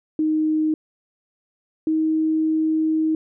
sine tone pair in turn, 311.1 / 315.6 Hz, D#4 / D#4, 0 / +25 cents, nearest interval unison, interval 25 cents, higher second, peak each -17 dBFS, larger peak neither, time 0.19-0.74 / 1.87-3.15 s, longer second, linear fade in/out 2 ms, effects none

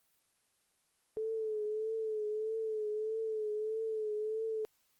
sine tone with vibrato, 434.2 Hz, A4, 23 cents flat, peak -33 dBFS, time 1.17-4.65 s, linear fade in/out 0 ms, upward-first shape triangle, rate 1.6 Hz, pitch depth 54 cents each way, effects white hiss -74 dBFS RMS until 4.99 s + Opus 24 kbps

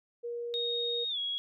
sine tone, 474.4 Hz, A#4, 30 cents sharp, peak -34 dBFS, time 0.23-1.05 s, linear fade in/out 20 ms
sine tone with pitch glide, 3729 to 3322 Hz, A#7 to G#7, 0 to 0 cents, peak -31 dBFS, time 0.54-1.38 s, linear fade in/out 0 ms, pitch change -200 cents, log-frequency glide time 1.09-1.18 s
effects none

